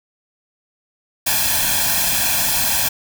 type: noise with comb filter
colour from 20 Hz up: white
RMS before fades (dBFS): -18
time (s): 1.26-2.89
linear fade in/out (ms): 10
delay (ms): 1.2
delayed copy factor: +0.8
effects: none